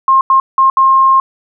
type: tone bursts at uneven times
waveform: sine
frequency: 1066 Hz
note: C6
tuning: 32 cents sharp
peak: -5 dBFS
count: 4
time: 0.08-0.21 / 0.3-0.4 / 0.58-0.7 / 0.77-1.2 s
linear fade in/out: 2 ms
effects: none